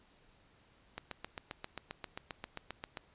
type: click train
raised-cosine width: 0.3 ms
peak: -24 dBFS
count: 16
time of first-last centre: 0.98-2.972 s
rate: 7.53 Hz
effects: pink hiss -66 dBFS RMS until 3.14 s + resampled to 8000 Hz